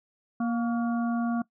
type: harmonic tone with a mistuned harmonic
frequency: 235.2 Hz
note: A#3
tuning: 16 cents sharp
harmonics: 1 / 3 / 5 / 6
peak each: -25 / -35 / -39 / -41 dBFS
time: 0.4-1.42 s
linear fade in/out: 5 ms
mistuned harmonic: 5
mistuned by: -59 cents
effects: noise-tail reverb RT60 0.1 s tail -20 dB re dry